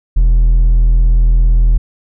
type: tone with hard clipping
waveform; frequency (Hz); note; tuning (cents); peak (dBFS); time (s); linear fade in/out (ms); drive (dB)
sine; 41.2; E1; 0; -7; 0.16-1.78; 10; 3
effects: none